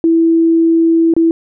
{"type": "tone with dropouts", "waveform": "sine", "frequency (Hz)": 329.6, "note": "E4", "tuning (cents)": 0, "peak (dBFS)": -7, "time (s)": [0.04, 1.31], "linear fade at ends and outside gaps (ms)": 1, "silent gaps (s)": [1.138, 1.165], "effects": []}